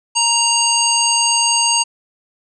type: harmonic tone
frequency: 932.3 Hz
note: A#5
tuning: in tune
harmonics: 1 / 3 / 5 / 7 / 9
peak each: -19 / -19 / -19 / -19 / -19 dBFS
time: 0.15-1.84 s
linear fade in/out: 20 ms
effects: none